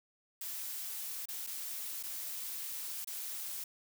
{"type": "noise with dropouts", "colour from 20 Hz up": "blue", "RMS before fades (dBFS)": -41, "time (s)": [0.41, 3.64], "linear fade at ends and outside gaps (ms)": 5, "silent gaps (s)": [[1.257, 1.285], [1.467, 1.471], [2.029, 2.034], [3.046, 3.072]], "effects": []}